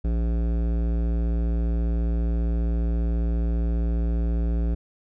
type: tone with hard clipping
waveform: sine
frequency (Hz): 57.4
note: A#1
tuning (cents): -26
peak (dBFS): -23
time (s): 0.04-4.75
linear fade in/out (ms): 10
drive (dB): 15
effects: none